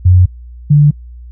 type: tone pair in turn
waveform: sine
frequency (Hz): 90.7 / 146.86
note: F#2 / D3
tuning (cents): -34 / 0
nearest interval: minor sixth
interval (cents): 834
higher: second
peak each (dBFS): -3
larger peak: neither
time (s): 0.05-0.26 / 0.7-0.91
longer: neither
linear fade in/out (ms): 10
effects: noise-tail reverb RT60 0.1 s tail -25 dB re dry + added 60 Hz sine -29 dBFS peak until 1.31 s